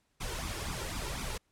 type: noise with flanger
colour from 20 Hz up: pink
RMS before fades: -37 dBFS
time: 0.2-1.38 s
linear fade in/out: 10 ms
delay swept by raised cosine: 0.81 to 2.21 ms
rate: 4 Hz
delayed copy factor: +0.7
effects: pink hiss -75 dBFS RMS until 1.51 s + low-pass 11000 Hz 12 dB/octave